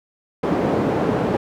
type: band-pass noise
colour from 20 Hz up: white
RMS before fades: -20 dBFS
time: 0.43-1.37 s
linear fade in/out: 5 ms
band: 140 to 490 Hz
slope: 12 dB/octave
effects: none